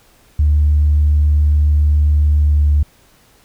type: tone with pitch glide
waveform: sine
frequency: 74.4 to 73.55 Hz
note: D2 to D2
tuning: +23 to +3 cents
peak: -8 dBFS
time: 0.39-2.83 s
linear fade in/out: 5 ms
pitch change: -20 cents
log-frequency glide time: 2.38-2.69 s
effects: tanh soft clip ceiling -5 dBFS + pink hiss -51 dBFS RMS until 3.44 s